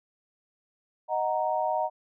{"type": "chord", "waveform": "sine", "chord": "D# minor", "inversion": "none", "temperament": "equal", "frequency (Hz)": [622.3, 740, 932.3], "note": ["D#5", "F#5", "A#5"], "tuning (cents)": [0, 0, 0], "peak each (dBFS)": -29, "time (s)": [1.08, 1.9], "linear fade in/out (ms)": 50, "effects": []}